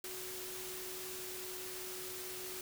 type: tone in noise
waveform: sine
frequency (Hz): 370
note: F#4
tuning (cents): 0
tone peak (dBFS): -48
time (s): 0.04-2.61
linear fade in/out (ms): 2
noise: white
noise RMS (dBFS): -45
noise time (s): 0.04-2.61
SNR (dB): -6
effects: none